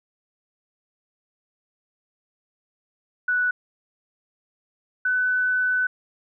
sine tone pair in turn, 1480 / 1501.5 Hz, F#6 / F#6, 0 / +25 cents, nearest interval unison, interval 25 cents, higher second, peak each -19 / -19 dBFS, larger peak neither, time 3.28-3.51 / 5.05-5.87 s, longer second, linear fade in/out 5 ms, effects none

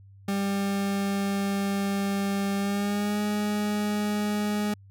40% pulse tone with pitch glide, 198.3 to 208.3 Hz, G3 to G#3, +20 to +5 cents, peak -24 dBFS, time 0.28-4.74 s, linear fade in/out 5 ms, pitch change +85 cents, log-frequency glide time 2.57-3.2 s, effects added 98 Hz sine -48 dBFS peak until 4.9 s

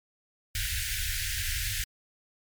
pink band-stop noise, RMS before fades -31 dBFS, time 0.55-1.84 s, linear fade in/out 2 ms, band 110 to 1500 Hz, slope 96 dB/octave, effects MP3 96 kbps

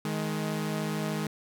sawtooth tone pair together, 156.64 / 210 Hz, D#3 / G#3, +12 / +19 cents, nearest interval perfect fourth, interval 507 cents, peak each -28 dBFS, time 0.05-1.27 s, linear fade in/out 2 ms, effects none

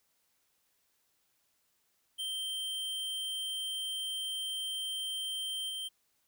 square tone with level steps, 3136 Hz, G7, in tune, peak -35 / -37 dBFS, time 2.18-5.89 s, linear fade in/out 20 ms, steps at 5.69 s, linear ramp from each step 10 ms, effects white hiss -75 dBFS RMS until 6.27 s

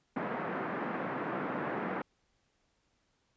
pink band-pass noise, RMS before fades -36 dBFS, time 0.16-2.02 s, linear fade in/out 5 ms, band 180 to 1800 Hz, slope 24 dB/octave, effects pink hiss -75 dBFS RMS until 3.36 s + resampled to 16000 Hz

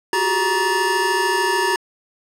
square tone cluster, 357 / 377.5 / 411 / 943 / 1745 Hz, F4 / F#4 / G#4 / A#5 / A6, +38 / +35 / -18 / +20 / -15 cents, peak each -30 / -24 / -29 / -21 / -23 dBFS, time 0.13-1.76 s, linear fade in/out 2 ms, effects low-pass 11000 Hz 12 dB/octave

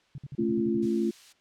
sine tone bursts, 138.59 Hz, C#3, in tune, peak -35 dBFS, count 9, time 0.15-0.861 s, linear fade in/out 2 ms, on 31 ms, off 54 ms
sine chord, A augmented, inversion none, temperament just, 220 / 275 / 343.8 Hz, A3 / C#4 / E#4, 0 / -14 / -27 cents, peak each -27 / -33 / -27 dBFS, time 0.38-1.11 s, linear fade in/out 10 ms
violet noise, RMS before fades -37 dBFS, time 0.82-1.33 s, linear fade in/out 10 ms
effects white hiss -65 dBFS RMS until 1.4 s + low-pass 4000 Hz 12 dB/octave

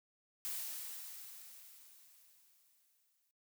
blue noise with exponential decay, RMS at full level -40 dBFS, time 0.45-3.31 s, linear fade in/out 0 ms, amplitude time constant 620 ms, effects noise-tail reverb RT60 0.1 s tail -17 dB re dry

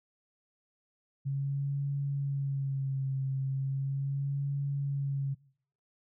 sine tone with vibrato, 137.4 Hz, C#3, 15 cents flat, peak -29 dBFS, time 1.25-5.35 s, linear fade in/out 20 ms, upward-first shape sine, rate 0.37 Hz, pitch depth 40 cents each way, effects noise-tail reverb RT60 0.6 s tail -22 dB re dry

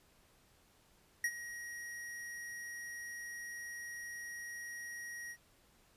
square tone with ADSR envelope, 1893 Hz, A#6, 26 cents sharp, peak -30 dBFS, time 1.24-5.37 s, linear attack 3 ms, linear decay 58 ms, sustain -14 dB, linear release 62 ms, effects pink hiss -68 dBFS RMS until 5.96 s + resampled to 32000 Hz

